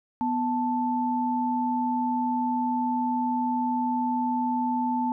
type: tone pair together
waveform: sine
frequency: 246.9 / 880 Hz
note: B3 / A5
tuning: 0 / 0 cents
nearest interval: octave + minor seventh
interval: 2200 cents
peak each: -26 dBFS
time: 0.21-5.12 s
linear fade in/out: 0 ms
effects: none